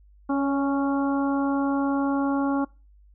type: harmonic tone with a mistuned harmonic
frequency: 277.2 Hz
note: C#4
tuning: in tune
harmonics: 1 / 2 / 3 / 4 / 5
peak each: -22 / -32 / -31 / -33 / -36 dBFS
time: 0.29-2.65 s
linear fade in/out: 10 ms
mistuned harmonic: 2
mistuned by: +18 cents
effects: noise-tail reverb RT60 0.3 s tail -23 dB re dry + added 50 Hz sine -51 dBFS peak until 3.14 s